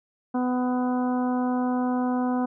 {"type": "harmonic tone with a mistuned harmonic", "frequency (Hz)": 250.3, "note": "B3", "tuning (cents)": 23, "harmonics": [1, 2, 3, 4, 5, 6], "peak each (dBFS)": [-23, -33, -31, -35, -40, -43], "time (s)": [0.34, 2.46], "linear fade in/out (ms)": 10, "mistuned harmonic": 6, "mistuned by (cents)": -15, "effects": []}